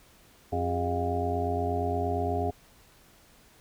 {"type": "harmonic tone with a mistuned harmonic", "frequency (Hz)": 88.5, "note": "F2", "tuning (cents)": 23, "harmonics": [1, 2, 3, 4, 5, 7, 8, 9], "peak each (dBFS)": [-31, -43, -35, -42, -32, -38, -31, -42], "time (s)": [0.52, 2.51], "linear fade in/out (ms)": 10, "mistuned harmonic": 5, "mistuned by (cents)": -120, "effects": ["pink hiss -58 dBFS RMS until 3.6 s"]}